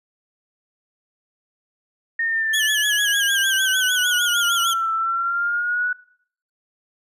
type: exponential two-way sweep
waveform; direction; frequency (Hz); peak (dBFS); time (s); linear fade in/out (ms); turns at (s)
sine; down then up; 1843 to 1324 to 1481; -19; 2.19-5.93; 5; 4.93
type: tone with vibrato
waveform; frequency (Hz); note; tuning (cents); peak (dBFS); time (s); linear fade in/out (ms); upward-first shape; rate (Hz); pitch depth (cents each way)
sawtooth; 3136; G7; 0; -17; 2.53-4.74; 10; sine; 6.6; 140
effects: noise-tail reverb RT60 0.6 s tail -21 dB re dry + resampled to 32000 Hz